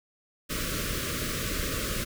pink band-stop noise, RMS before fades -31 dBFS, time 0.49-2.05 s, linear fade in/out 20 ms, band 620 to 1100 Hz, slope 96 dB/octave, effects none

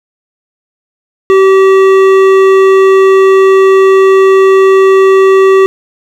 sine tone with hard clipping, 384.4 Hz, G4, 34 cents flat, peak -4 dBFS, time 1.3-5.66 s, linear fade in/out 0 ms, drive 12 dB, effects none

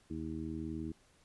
harmonic tone, 79.6 Hz, D#2, 40 cents sharp, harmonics 1 / 2 / 3 / 4 / 5, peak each -45 / -45 / -43 / -41 / -52 dBFS, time 0.1-0.92 s, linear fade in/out 5 ms, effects pink hiss -67 dBFS RMS until 1.24 s + resampled to 24000 Hz

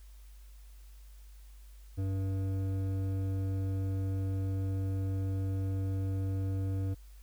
triangle tone with hard clipping, 96.2 Hz, G2, 32 cents flat, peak -32 dBFS, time 1.97-6.95 s, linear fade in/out 20 ms, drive 14 dB, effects added 50 Hz sine -49 dBFS peak until 7.22 s + white hiss -65 dBFS RMS until 7.22 s

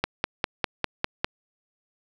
click train, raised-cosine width 0.3 ms, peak -6 dBFS, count 7, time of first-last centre 0.04-1.245 s, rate 4.98 Hz, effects none

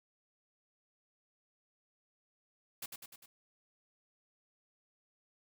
white noise with echo, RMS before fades -42 dBFS, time 2.82-2.86 s, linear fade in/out 5 ms, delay 100 ms, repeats 4, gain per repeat -4 dB, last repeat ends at 3.26 s, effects none

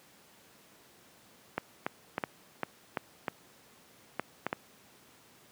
clicks, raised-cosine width 0.5 ms, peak -15 dBFS, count 10, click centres 1.58 / 1.865 / 2.181 / 2.238 / 2.633 / 2.972 / 3.282 / 4.196 / 4.466 / 4.529 s, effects pink hiss -59 dBFS RMS until 5.51 s + high-pass 150 Hz 12 dB/octave

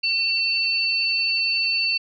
sine tone pair together, 2702 / 4513 Hz, E7 / C#8, +42 / +30 cents, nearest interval major sixth, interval 888 cents, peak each -22 dBFS, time 0.03-1.98 s, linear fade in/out 10 ms, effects none

